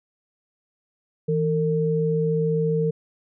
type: tone pair together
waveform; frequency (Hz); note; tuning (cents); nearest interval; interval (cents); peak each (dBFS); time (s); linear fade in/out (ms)
sine; 161.8 / 453.6; E3 / A#4; -32 / -47; octave + tritone; 1785; -22; 1.28-2.91; 10
effects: none